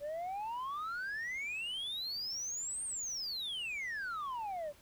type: exponential two-way sweep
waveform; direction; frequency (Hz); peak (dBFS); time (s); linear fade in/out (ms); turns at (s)
sine; up then down; 564 to 8870 to 564; -34; 0-4.73; 50; 2.84
effects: tanh soft clip ceiling -36 dBFS + pink hiss -62 dBFS RMS until 4.81 s